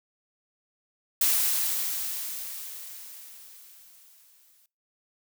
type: noise with exponential decay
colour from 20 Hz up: blue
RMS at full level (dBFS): -22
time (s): 1.21-4.66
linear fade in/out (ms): 2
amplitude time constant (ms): 750
effects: noise-tail reverb RT60 0.3 s tail -23 dB re dry